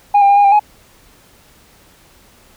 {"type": "tone with pitch steps", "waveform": "sine", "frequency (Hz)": [818, 798, 805, 815, 795, 838], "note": ["G#5", "G5", "G5", "G#5", "G5", "G#5"], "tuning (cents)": [-26, 31, 46, -33, 24, 15], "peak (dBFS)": -4, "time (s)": [0.14, 0.596], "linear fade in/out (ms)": 10, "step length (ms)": 76, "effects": ["tanh soft clip ceiling -5 dBFS", "pink hiss -48 dBFS RMS until 2.56 s"]}